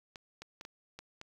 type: clicks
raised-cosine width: 0.2 ms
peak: -28 dBFS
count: 6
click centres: 0.158 / 0.42 / 0.611 / 0.651 / 0.99 / 1.214 s
effects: 9-bit